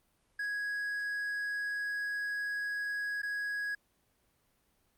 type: tone with dropouts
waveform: triangle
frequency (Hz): 1661.2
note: G#6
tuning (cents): 0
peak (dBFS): -31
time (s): 0.39-3.75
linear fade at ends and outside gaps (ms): 5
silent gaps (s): 3.219-3.23
effects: pink hiss -73 dBFS RMS until 4.97 s + Opus 32 kbps